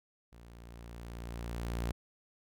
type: tone with level ramp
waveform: sawtooth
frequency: 58.27 Hz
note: A#1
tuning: in tune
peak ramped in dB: -49 to -28 dBFS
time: 0.32-1.92 s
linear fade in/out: 10 ms
effects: none